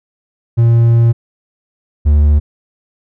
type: tone pair in turn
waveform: triangle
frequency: 116.54 / 73.86 Hz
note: A#2 / D2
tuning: 0 / +10 cents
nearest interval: minor sixth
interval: 790 cents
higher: first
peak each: -4 dBFS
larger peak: neither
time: 0.57-1.13 / 2.05-2.4 s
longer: first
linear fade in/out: 20 ms
effects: none